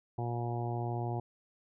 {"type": "harmonic tone", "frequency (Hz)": 119.1, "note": "A#2", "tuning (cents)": 38, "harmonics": [1, 2, 3, 4, 5, 6, 7, 8], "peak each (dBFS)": [-34, -45, -40, -48, -49, -41, -43, -50], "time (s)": [0.18, 1.2], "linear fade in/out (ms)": 5, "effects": []}